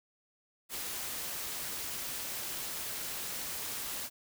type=noise with amplitude modulation; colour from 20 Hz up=white; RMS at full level=-37 dBFS; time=0.69-4.1 s; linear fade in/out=50 ms; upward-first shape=sine; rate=246 Hz; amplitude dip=35%; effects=none